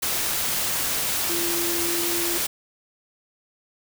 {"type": "tone in noise", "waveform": "sine", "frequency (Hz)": 342.2, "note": "F4", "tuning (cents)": -35, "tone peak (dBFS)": -28, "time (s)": [1.29, 2.38], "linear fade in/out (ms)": 10, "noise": "white", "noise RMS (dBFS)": -25, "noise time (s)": [0.02, 2.47], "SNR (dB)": -6, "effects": []}